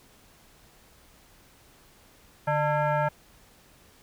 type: tone with frequency modulation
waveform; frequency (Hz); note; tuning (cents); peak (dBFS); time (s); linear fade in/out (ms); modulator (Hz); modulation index
sine; 146.83; D3; 0; -22; 2.47-3.09; 10; 749; 1.6
effects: pink hiss -57 dBFS RMS until 4.02 s